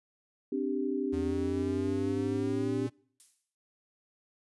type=chord; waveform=sine; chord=C suspended second; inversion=none; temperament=equal; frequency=261.6 / 293.7 / 392 Hz; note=C4 / D4 / G4; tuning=0 / 0 / 0 cents; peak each=-33 dBFS; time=0.52-2.87 s; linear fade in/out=5 ms
type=exponential sweep; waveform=square; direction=up; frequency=81.5 to 118.5 Hz; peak=-37 dBFS; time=1.12-2.9 s; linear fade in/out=20 ms
type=noise with exponential decay; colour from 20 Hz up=violet; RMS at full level=-48 dBFS; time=3.2-3.55 s; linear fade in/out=0 ms; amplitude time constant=75 ms
effects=noise-tail reverb RT60 0.6 s tail -26 dB re dry + resampled to 24000 Hz